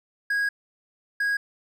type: tone bursts at uneven times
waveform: triangle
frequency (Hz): 1646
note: G#6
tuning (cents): -16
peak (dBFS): -20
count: 2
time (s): 0.3-0.49 / 1.2-1.37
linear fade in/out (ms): 5
effects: none